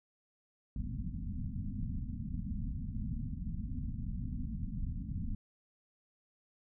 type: low-pass noise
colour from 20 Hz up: pink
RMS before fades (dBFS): -38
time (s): 0.76-5.35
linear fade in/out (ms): 2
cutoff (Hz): 260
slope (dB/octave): 96
effects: none